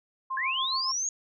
sine tone with tremolo, 1054 Hz, C6, 12 cents sharp, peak -28 dBFS, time 0.3-0.92 s, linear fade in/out 10 ms, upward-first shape sine, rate 7.1 Hz, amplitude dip 65%
sine linear sweep, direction up, 1613 to 6720 Hz, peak -27 dBFS, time 0.37-1.09 s, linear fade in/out 2 ms
effects none

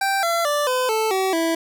25% pulse tone with pitch steps, 783 / 677.7 / 586.6 / 507.7 / 439.4 / 380.4 / 329.2 Hz, G5 / E5 / D5 / B4 / A4 / F#4 / E4, -2 / +48 / -2 / +48 / -2 / +48 / -2 cents, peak -15 dBFS, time 0.01-1.55 s, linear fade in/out 5 ms, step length 220 ms, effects none

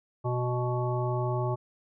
harmonic tone, 123.47 Hz, B2, in tune, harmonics 1 / 3 / 5 / 7 / 9, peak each -28 / -33 / -35 / -36 / -38 dBFS, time 0.24-1.56 s, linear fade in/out 20 ms, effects none

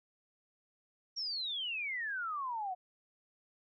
sine exponential sweep, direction down, 5660 to 713 Hz, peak -35 dBFS, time 1.16-2.75 s, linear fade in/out 20 ms, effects none

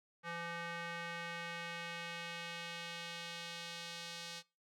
square tone with band-pass filter sweep, 170 Hz, F3, 46 cents flat, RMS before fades -45 dBFS, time 0.23-4.43 s, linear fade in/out 50 ms, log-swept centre 1600 to 4400 Hz, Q 1.3, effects noise-tail reverb RT60 0.3 s tail -23 dB re dry

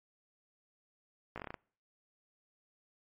slowing click train, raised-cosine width 0.5 ms, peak -26 dBFS, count 8, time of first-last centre 1.36-1.542 s, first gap 17 ms, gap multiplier 1.14, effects noise-tail reverb RT60 0.5 s tail -26 dB re dry + MP3 32 kbps

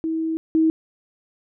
sine tone pair in turn, 322.4 / 320 Hz, E4 / D#4, -38 / +49 cents, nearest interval unison, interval 13 cents, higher first, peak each -21 / -14 dBFS, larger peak second, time 0.04-0.37 / 0.55-0.7 s, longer first, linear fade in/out 0 ms, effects none

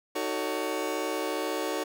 30% pulse chord, D# half-diminished seventh, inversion none, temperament just, 311.1 / 373.4 / 448 / 560 Hz, D#4 / F#4 / A4 / C#5, 0 / +16 / +31 / +18 cents, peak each -32 dBFS, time 0.15-1.84 s, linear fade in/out 10 ms, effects none

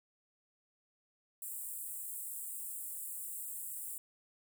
pink high-pass noise, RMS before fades -43 dBFS, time 1.42-3.98 s, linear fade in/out 2 ms, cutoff 7700 Hz, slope 96 dB/octave, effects none

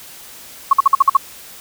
sine tone bursts, 1100 Hz, C#6, 14 cents flat, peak -5 dBFS, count 7, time 0.71-1.17 s, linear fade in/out 5 ms, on 22 ms, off 51 ms, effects white hiss -38 dBFS RMS until 1.6 s

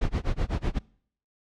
brown noise with tremolo, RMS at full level -23 dBFS, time 0.01-0.79 s, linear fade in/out 10 ms, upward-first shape sine, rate 8 Hz, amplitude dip 100%, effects noise-tail reverb RT60 0.6 s tail -24 dB re dry + low-pass 5000 Hz 12 dB/octave

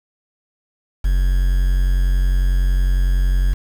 triangle tone with quantisation, 45.47 Hz, F#1, 29 cents flat, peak -11 dBFS, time 1.04-3.54 s, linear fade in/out 10 ms, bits 6, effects none

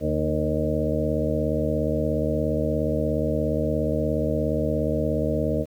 harmonic tone with a mistuned harmonic, 77 Hz, D#2, 17 cents flat, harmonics 1 / 2 / 3 / 4 / 6 / 7 / 8, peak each -29 / -29 / -29 / -29 / -29 / -29 / -29 dBFS, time 0-5.66 s, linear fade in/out 50 ms, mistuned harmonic 2, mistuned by -61 cents, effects 9-bit

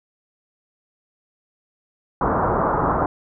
white low-pass noise, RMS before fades -20 dBFS, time 2.21-3.06 s, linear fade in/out 2 ms, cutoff 1300 Hz, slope 48 dB/octave, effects none

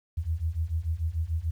sine beating tone pair, 77.78 / 84.58 Hz, D#2 / E2, 0 / +45 cents, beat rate 6.8 Hz, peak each -30 / -29 dBFS, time 0.17-1.51 s, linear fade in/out 10 ms, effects 10-bit

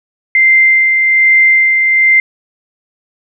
sine tone with tremolo, 2087 Hz, C7, 5 cents flat, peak -4 dBFS, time 0.35-2.2 s, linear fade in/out 2 ms, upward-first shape sine, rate 1.2 Hz, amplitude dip 35%, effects none

